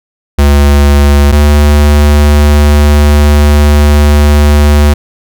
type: tone pair in turn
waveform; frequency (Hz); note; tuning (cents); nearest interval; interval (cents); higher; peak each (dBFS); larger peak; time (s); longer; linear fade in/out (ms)
square; 71.6 / 73.57; D2 / D2; -43 / +4; unison; 47; second; -3; neither; 0.38-1.32 / 1.32-4.94; second; 10
effects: none